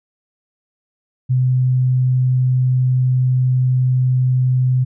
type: tone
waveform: sine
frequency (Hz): 127.7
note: C3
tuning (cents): -42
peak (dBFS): -12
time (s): 1.29-4.85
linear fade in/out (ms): 20
effects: none